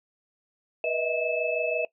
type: tone cluster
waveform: sine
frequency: 485.6 / 620 / 646 / 2609 Hz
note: B4 / D#5 / E5 / E7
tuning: -29 / -6 / -35 / -18 cents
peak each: -30 dBFS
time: 0.84-1.85 s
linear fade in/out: 2 ms
effects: noise-tail reverb RT60 0.1 s tail -19 dB re dry